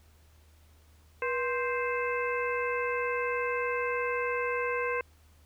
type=harmonic tone with a mistuned harmonic; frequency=523.3 Hz; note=C5; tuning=in tune; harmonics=1 / 2 / 3 / 4 / 5; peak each=-31 / -34 / -36 / -37 / -38 dBFS; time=1.22-5.01 s; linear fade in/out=2 ms; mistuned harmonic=1; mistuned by=-130 cents; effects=added 77 Hz sine -57 dBFS peak until 5.45 s + pink hiss -65 dBFS RMS until 5.45 s